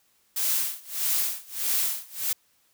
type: noise with tremolo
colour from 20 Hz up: blue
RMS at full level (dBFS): -24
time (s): 0.36-2.33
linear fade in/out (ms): 5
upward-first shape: sine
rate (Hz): 1.6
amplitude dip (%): 95
effects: white hiss -66 dBFS RMS until 2.73 s